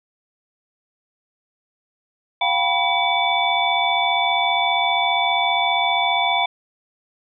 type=tone cluster; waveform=sine; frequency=703 / 778 / 970 / 2279 / 3493 Hz; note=F5 / G5 / B5 / C#7 / A7; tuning=+11 / -13 / -31 / +47 / -13 cents; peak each=-23 dBFS; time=2.41-6.46 s; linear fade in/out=5 ms; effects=none